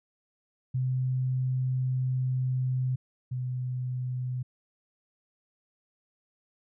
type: tone pair in turn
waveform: sine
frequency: 128.6 / 126.39 Hz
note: C3 / B2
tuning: -30 / +40 cents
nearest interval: unison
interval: 30 cents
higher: first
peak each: -25 / -29 dBFS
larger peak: first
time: 0.74-2.96 / 3.31-4.43 s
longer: first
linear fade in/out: 10 ms
effects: none